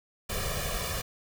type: noise with comb filter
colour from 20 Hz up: pink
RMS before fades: -32 dBFS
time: 0.29-1.02 s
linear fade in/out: 10 ms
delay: 1.7 ms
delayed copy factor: +0.9
effects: none